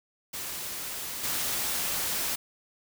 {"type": "noise with level steps", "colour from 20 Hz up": "white", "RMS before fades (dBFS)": [-36, -30], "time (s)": [0.33, 2.36], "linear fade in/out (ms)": 10, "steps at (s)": 1.23, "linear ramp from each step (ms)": 10, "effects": []}